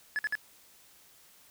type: tone bursts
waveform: triangle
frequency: 1712 Hz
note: A6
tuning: 48 cents flat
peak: -26 dBFS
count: 3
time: 0.16-0.353 s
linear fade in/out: 0 ms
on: 29 ms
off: 53 ms
effects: white hiss -59 dBFS RMS until 1.5 s